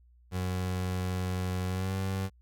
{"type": "tone with pitch glide", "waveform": "30% pulse", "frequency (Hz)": [91.8, 95.81], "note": ["F#2", "G2"], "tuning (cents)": [-13, -39], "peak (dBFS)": -27, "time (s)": [0.31, 2.3], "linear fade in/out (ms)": 50, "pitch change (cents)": 74, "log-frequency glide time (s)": [1.67, 1.94], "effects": ["added 60 Hz sine -57 dBFS peak until 2.41 s"]}